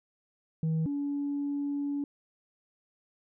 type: tone pair in turn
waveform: sine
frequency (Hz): 160 / 285.1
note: D#3 / C#4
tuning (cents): +49 / +49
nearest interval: minor seventh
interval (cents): 1000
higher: second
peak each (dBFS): -23 / -28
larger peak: first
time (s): 0.63-0.86 / 0.86-2.04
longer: second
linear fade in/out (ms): 2
effects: tanh soft clip ceiling -25 dBFS